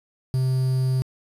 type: tone with quantisation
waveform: triangle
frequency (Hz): 130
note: C3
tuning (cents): -11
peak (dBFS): -17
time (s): 0.34-1.02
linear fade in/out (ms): 0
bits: 7
effects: resampled to 32000 Hz